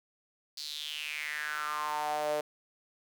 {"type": "tone with high-pass filter sweep", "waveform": "sawtooth", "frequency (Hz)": 150.5, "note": "D3", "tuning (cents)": 43, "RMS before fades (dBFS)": -35, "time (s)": [0.57, 2.41], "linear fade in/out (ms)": 5, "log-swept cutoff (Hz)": [4600, 530], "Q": 5.9, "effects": []}